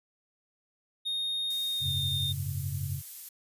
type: tone with pitch glide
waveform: triangle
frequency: 3700 to 3645 Hz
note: A#7 to A#7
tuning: -14 to -40 cents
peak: -28 dBFS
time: 1.05-2.33 s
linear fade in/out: 20 ms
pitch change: -26 cents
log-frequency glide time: 1.76-1.9 s
type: noise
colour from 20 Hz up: violet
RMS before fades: -40 dBFS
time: 1.5-3.29 s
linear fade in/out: 5 ms
type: chord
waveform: sine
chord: F# suspended second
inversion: none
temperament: just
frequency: 92.5 / 104.06 / 138.75 Hz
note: F#2 / G#2 / C#3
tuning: 0 / +4 / +2 cents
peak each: -35 / -37 / -34 dBFS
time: 1.8-3.02 s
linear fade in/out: 50 ms
effects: resampled to 32000 Hz

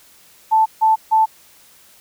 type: tone bursts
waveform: sine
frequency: 880 Hz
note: A5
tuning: in tune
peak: -10 dBFS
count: 3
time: 0.51-1.26 s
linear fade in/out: 20 ms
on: 150 ms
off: 150 ms
effects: white hiss -49 dBFS RMS until 2 s

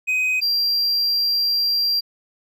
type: tone pair in turn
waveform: triangle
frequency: 2512 / 4742 Hz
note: D#7 / D8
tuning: +16 / +16 cents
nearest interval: major seventh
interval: 1100 cents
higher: second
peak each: -16 dBFS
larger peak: neither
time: 0.07-0.41 / 0.41-2.01 s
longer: second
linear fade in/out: 20 ms
effects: none

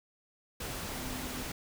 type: tone in noise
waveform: sine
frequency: 253.5 Hz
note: B3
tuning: 45 cents sharp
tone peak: -43 dBFS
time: 0.94-1.43 s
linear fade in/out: 5 ms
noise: pink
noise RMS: -39 dBFS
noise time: 0.6-1.52 s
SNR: -7 dB
effects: none

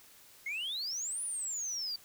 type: exponential two-way sweep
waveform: sine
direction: up then down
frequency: 2100 to 9950 to 4590 Hz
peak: -32 dBFS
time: 0.46-1.96 s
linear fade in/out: 5 ms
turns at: 1.22 s
effects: tanh soft clip ceiling -33 dBFS + white hiss -58 dBFS RMS until 2.04 s

